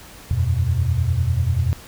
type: chord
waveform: sine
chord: E suspended second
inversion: none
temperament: equal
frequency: 82.41 / 92.5 / 123.47 Hz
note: E2 / F#2 / B2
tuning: 0 / 0 / 0 cents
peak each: -21 dBFS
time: 0.31-1.73 s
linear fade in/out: 0 ms
effects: pink hiss -42 dBFS RMS until 1.87 s